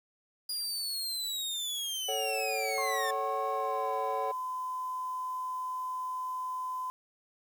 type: linear sweep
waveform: sawtooth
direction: down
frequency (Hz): 4878 to 1760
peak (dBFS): -30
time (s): 0.49-3.11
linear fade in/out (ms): 5
type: chord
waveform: triangle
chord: F# minor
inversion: first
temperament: equal with one note detuned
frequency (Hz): 440 / 554.4 / 753.8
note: A4 / C#5 / F#5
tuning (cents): 0 / 0 / +32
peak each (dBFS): -35 / -34 / -33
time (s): 2.08-4.32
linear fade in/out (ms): 10
type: tone with pitch glide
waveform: sine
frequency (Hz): 1084 to 1017.3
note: C#6 to C6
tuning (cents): -39 to -49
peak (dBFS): -33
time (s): 2.78-6.9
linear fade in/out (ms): 0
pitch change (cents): -110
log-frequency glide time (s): 3.51-3.93
effects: 9-bit